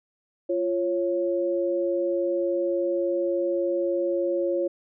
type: tone pair together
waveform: sine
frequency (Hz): 346.5 / 550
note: F4 / C#5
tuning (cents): -14 / -14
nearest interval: minor sixth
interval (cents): 800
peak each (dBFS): -25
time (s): 0.49-4.68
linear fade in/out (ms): 10
effects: none